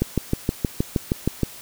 click train, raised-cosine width 3 ms, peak -6 dBFS, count 10, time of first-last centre 0.02-1.433 s, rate 6.37 Hz, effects white hiss -41 dBFS RMS until 1.61 s

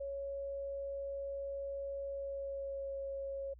sine tone with pitch glide, 554.4 to 548.3 Hz, C#5 to C#5, 0 to -19 cents, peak -38 dBFS, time 0-3.54 s, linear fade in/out 10 ms, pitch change -19 cents, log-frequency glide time 2.07-2.96 s, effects added 60 Hz sine -54 dBFS peak until 3.59 s

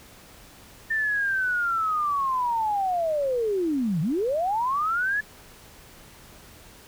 sine linear two-way sweep, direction down then up, 1800 to 146 to 1729 Hz, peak -22 dBFS, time 0.9-5.21 s, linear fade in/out 10 ms, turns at 4.01 s, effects pink hiss -49 dBFS RMS until 6.87 s

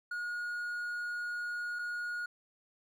triangle tone pair in turn, 1441 / 1441 Hz, F#6 / F#6, -46 / -46 cents, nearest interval unison, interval 0 cents, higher neither, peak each -33 / -33 dBFS, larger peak neither, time 0.11-1.79 / 1.79-2.26 s, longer first, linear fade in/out 5 ms, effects none

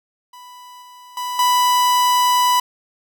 45% pulse tone with level steps, 990 Hz, B5, 4 cents sharp, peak -38 / -40 / -23 / -13 dBFS, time 0.33-2.6 s, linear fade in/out 5 ms, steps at 0.82 / 1.17 / 1.39 s, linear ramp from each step 2 ms, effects none

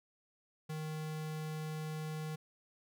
square tone, 155.56 Hz, D#3, in tune, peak -39 dBFS, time 0.69-2.36 s, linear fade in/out 10 ms, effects none

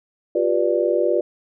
sine chord, G dominant seventh, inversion third, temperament just, 352.8 / 392 / 490 / 588 Hz, F4 / G4 / B4 / D5, +18 / 0 / -14 / +2 cents, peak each -21 / -24 / -22 / -21 dBFS, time 0.35-1.21 s, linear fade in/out 5 ms, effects none

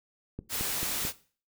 click train, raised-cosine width 3 ms, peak -23 dBFS, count 4, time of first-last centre 0.39-1.051 s, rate 4.54 Hz
white noise, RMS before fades -32 dBFS, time 0.49-1.13 s, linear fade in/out 50 ms
effects noise-tail reverb RT60 0.4 s tail -17 dB re dry

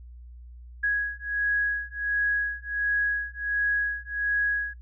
sine beating tone pair, 1661.2 / 1662.6 Hz, G#6 / G#6, 0 / +1 cents, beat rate 1.4 Hz, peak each -27 dBFS, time 0.83-4.74 s, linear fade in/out 10 ms, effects noise-tail reverb RT60 0.1 s tail -19 dB re dry + added 60 Hz sine -42 dBFS peak until 4.81 s

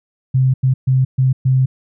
sine tone bursts at uneven times, 130.6 Hz, C3, 3 cents flat, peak -10 dBFS, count 5, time 0.34-0.54 / 0.63-0.74 / 0.87-1.05 / 1.18-1.33 / 1.45-1.66 s, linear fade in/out 10 ms, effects none

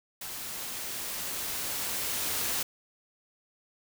white noise with level ramp, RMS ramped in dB -39 to -30 dBFS, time 0.21-2.63 s, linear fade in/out 5 ms, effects none

